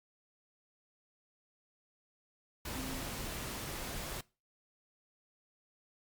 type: tone in noise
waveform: sine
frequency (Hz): 261.6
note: C4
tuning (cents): 0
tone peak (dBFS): -42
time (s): 2.75-3.01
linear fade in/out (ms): 5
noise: pink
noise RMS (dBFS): -41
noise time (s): 2.65-4.21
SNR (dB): -4
effects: noise-tail reverb RT60 0.3 s tail -22 dB re dry + Opus 48 kbps